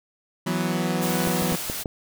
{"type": "chord", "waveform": "sawtooth", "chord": "E suspended second", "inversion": "none", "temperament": "equal", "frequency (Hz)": [164.81, 185, 246.9], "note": ["E3", "F#3", "B3"], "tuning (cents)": [0, 0, 0], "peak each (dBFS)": [-23, -22, -25], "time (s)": [0.46, 1.56], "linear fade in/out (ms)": 10}
{"type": "noise", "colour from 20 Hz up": "white", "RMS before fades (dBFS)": -31, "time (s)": [1.01, 1.84], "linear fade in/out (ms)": 20}
{"type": "clicks", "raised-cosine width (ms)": 2, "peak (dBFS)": -15, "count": 5, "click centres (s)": [1.273, 1.423, 1.523, 1.699, 1.858]}
{"effects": []}